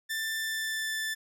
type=tone with pitch glide; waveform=sawtooth; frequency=1776 to 1760.7 Hz; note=A6 to A6; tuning=+16 to +1 cents; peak=-27 dBFS; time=0.09-1.15 s; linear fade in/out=20 ms; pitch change=-15 cents; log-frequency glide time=0.35-0.94 s; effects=none